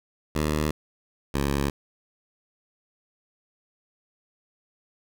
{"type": "tone pair in turn", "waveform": "10% pulse", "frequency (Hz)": [76.1, 70.01], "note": ["D#2", "C#2"], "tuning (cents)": [-38, 18], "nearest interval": "minor second", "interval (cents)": 144, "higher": "first", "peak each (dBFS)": -15, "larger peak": "neither", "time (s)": [[0.35, 0.71], [1.34, 1.7]], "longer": "neither", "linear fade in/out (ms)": 5, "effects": []}